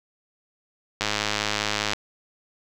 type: click train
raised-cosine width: 0.2 ms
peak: -6 dBFS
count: 98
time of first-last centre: 1.01-1.934 s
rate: 105 Hz
effects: none